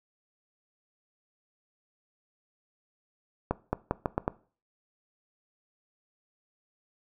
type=accelerating click train; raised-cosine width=1 ms; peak=-12 dBFS; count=6; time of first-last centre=3.51-4.279 s; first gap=220 ms; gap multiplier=0.82; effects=noise-tail reverb RT60 0.4 s tail -19 dB re dry